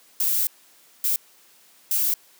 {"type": "noise bursts at uneven times", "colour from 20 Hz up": "violet", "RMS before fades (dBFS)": -22, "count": 3, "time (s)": [[0.2, 0.47], [1.04, 1.16], [1.91, 2.14]], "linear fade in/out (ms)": 2, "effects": ["white hiss -55 dBFS RMS until 2.39 s", "high-pass 200 Hz 12 dB/octave"]}